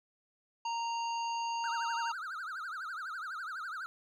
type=harmonic tone; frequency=929 Hz; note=A#5; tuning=6 cents flat; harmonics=1 / 3 / 5 / 7; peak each=-33 / -43 / -47 / -50 dBFS; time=0.65-2.12 s; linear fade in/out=5 ms
type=tone with vibrato; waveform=triangle; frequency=1396.9 Hz; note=F6; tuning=in tune; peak=-36 dBFS; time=1.64-3.86 s; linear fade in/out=0 ms; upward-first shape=triangle; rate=12 Hz; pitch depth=250 cents each way
effects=none